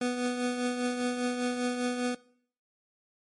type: tone with tremolo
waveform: 25% pulse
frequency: 246.9 Hz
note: B3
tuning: in tune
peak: -22 dBFS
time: 0.01-2.15 s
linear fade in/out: 5 ms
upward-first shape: triangle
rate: 5 Hz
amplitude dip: 55%
effects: noise-tail reverb RT60 0.6 s tail -21 dB re dry + MP3 48 kbps